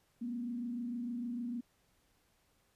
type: tone with frequency modulation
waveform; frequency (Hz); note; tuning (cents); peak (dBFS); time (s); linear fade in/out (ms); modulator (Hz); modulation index
sine; 240; B3; -49; -36; 0.21-1.61; 10; 26.6; 0.53
effects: pink hiss -73 dBFS RMS until 2.75 s + resampled to 32000 Hz